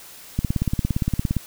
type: click train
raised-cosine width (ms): 5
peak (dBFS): -8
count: 18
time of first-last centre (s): 0.39-1.367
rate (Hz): 17.4
effects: white hiss -43 dBFS RMS until 1.46 s